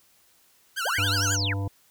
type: tone with vibrato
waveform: sawtooth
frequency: 1467 Hz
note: F#6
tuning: 15 cents flat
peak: -23 dBFS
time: 0.76-1.37 s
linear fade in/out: 20 ms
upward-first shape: triangle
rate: 11 Hz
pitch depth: 200 cents each way
type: linear two-way sweep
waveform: sine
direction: up then down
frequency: 395 to 7070 to 1217 Hz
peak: -26 dBFS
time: 0.85-1.54 s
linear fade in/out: 10 ms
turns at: 1.33 s
type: harmonic tone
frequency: 98.7 Hz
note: G2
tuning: 12 cents sharp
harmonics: 1 / 3 / 5 / 7 / 9 / 10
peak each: -26 / -36 / -40 / -43 / -45 / -46 dBFS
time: 0.98-1.68 s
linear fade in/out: 5 ms
effects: white hiss -61 dBFS RMS until 1.9 s